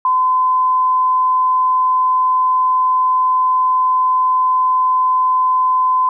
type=tone; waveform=sine; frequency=1021 Hz; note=C6; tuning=43 cents flat; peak=-11 dBFS; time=0.05-6.09 s; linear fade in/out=2 ms; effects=none